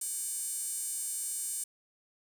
square tone with high-pass filter, 329.6 Hz, E4, in tune, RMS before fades -36 dBFS, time 0.01-1.64 s, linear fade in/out 5 ms, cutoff 8600 Hz, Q 4.3, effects 9-bit

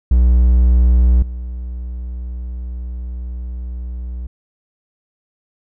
triangle tone with level steps, 61 Hz, B1, 21 cents flat, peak -6 / -21 dBFS, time 0.11-4.27 s, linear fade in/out 5 ms, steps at 1.22 s, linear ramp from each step 5 ms, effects none

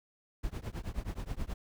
brown noise with tremolo, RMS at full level -34 dBFS, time 0.43-1.54 s, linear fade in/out 10 ms, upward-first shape triangle, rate 9.4 Hz, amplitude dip 100%, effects none

